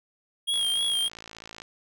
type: tone with vibrato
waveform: square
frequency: 3257 Hz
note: G#7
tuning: 34 cents flat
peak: -24 dBFS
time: 0.47-1.09 s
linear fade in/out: 20 ms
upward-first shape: sine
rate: 3.3 Hz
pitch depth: 45 cents each way
type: click train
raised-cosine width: 0.2 ms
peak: -24 dBFS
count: 61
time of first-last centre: 0.54-1.619 s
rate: 55.6 Hz
effects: none